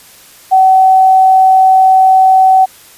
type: tone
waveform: sine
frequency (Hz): 758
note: F#5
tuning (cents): +42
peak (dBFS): -3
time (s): 0.51-2.66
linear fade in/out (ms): 20
effects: white hiss -39 dBFS RMS until 2.97 s + resampled to 32000 Hz